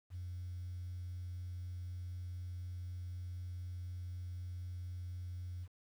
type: tone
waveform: sine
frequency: 89.6 Hz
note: F2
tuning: 45 cents sharp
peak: -40 dBFS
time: 0.1-5.68 s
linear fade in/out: 50 ms
effects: tanh soft clip ceiling -37 dBFS + 11-bit